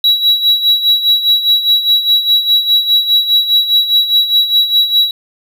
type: tone with tremolo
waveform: triangle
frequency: 3895 Hz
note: B7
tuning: 25 cents flat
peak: -4 dBFS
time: 0.04-5.11 s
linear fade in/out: 2 ms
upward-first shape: sine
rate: 4.9 Hz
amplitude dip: 70%
effects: none